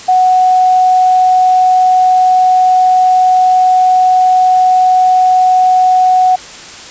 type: tone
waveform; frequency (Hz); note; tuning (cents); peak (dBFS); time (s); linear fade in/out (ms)
sine; 740; F#5; 0; -5; 0.08-6.36; 10
effects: white hiss -30 dBFS RMS until 6.9 s + resampled to 16000 Hz